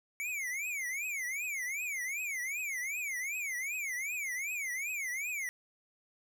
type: tone with vibrato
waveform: square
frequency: 2217 Hz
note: C#7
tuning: in tune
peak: -35 dBFS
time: 0.2-5.49 s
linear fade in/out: 0 ms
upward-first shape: triangle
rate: 2.6 Hz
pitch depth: 260 cents each way
effects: none